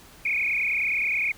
sine tone with frequency modulation, 2322 Hz, D7, 20 cents flat, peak -22 dBFS, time 0.25-1.32 s, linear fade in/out 5 ms, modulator 29.6 Hz, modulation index 5.7, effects pink hiss -50 dBFS RMS until 1.37 s

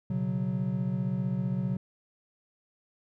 triangle chord, B suspended second, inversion none, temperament just, 123.47 / 138.9 / 185.21 Hz, B2 / C#3 / F#3, 0 / +4 / +2 cents, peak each -31 / -31 / -28 dBFS, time 0.1-1.77 s, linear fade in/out 5 ms, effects none

